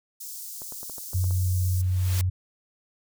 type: high-pass noise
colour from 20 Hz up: white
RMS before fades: -38 dBFS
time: 0.2-1.82 s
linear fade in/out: 10 ms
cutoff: 5300 Hz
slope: 24 dB/octave
type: clicks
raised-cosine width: 1 ms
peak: -29 dBFS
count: 8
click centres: 0.619 / 0.723 / 0.831 / 0.897 / 0.982 / 1.133 / 1.242 / 1.309 s
type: tone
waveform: sine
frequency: 91.8 Hz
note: F#2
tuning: 13 cents flat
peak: -21 dBFS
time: 1.14-2.3 s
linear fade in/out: 10 ms
type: noise with exponential growth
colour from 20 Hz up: white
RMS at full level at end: -31 dBFS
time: 1.56-2.21 s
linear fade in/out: 0 ms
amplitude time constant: 140 ms
effects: none